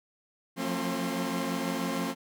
sawtooth tone cluster, 174.8 / 181 / 225.7 / 269.5 / 1047 Hz, F3 / F#3 / A3 / C#4 / C6, +2 / -38 / +44 / -49 / +1 cents, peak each -32 / -35 / -31 / -29 / -37 dBFS, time 0.56-2.15 s, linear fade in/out 50 ms, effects none

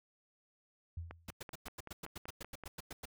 sine tone with exponential decay, 84 Hz, E2, 33 cents sharp, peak -37 dBFS, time 0.97-1.33 s, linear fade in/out 5 ms, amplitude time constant 78 ms
click train, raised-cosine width 0.5 ms, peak -31 dBFS, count 9, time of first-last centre 1.11-2.637 s, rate 5.24 Hz
pink noise bursts, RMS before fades -45 dBFS, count 15, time 1.28-3.055 s, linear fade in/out 5 ms, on 25 ms, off 100 ms
effects none

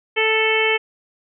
harmonic tone, 440 Hz, A4, in tune, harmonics 1 / 2 / 3 / 4 / 5 / 6 / 7, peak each -20 / -26 / -30 / -26 / -20 / -23 / -25 dBFS, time 0.16-0.78 s, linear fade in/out 20 ms, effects none

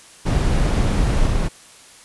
brown noise with level steps, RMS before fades -17 / -19 dBFS, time 0.25-1.49 s, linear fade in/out 20 ms, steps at 1.27 s, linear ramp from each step 5 ms, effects white hiss -45 dBFS RMS until 2.04 s + resampled to 24000 Hz

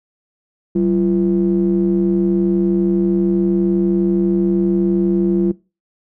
triangle ring-modulated tone, 75.8 Hz, D#2, 45 cents flat, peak -8 dBFS, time 0.75-5.52 s, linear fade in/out 10 ms, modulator 267 Hz, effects noise-tail reverb RT60 0.3 s tail -22 dB re dry

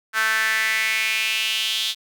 sawtooth tone with high-pass filter sweep, 220 Hz, A3, in tune, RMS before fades -22 dBFS, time 0.13-1.95 s, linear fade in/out 50 ms, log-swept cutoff 1500 to 3500 Hz, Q 4.7, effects none

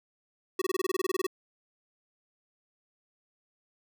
square tone bursts, 375.8 Hz, F#4, 27 cents sharp, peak -27 dBFS, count 14, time 0.59-1.267 s, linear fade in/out 5 ms, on 27 ms, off 23 ms, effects none

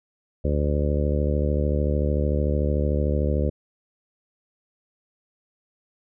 harmonic tone, 73.42 Hz, D2, in tune, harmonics 1 / 2 / 3 / 4 / 5 / 6 / 7 / 8, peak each -22 / -28 / -30 / -33 / -32 / -33 / -30 / -34 dBFS, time 0.44-3.5 s, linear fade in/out 10 ms, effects none

